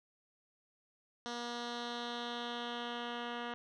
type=tone with low-pass filter sweep; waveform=10% pulse; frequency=239 Hz; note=A#3; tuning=43 cents sharp; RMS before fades=-41 dBFS; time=1.26-3.54 s; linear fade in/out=0 ms; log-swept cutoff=4900 to 2600 Hz; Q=2.9; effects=none